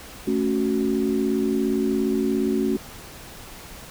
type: chord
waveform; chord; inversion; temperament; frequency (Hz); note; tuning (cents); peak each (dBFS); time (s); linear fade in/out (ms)
sine; F# minor; first; equal; 220 / 277.2 / 370; A3 / C#4 / F#4; 0 / 0 / 0; -24; 0.27-2.77; 5
effects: pink hiss -41 dBFS RMS until 3.9 s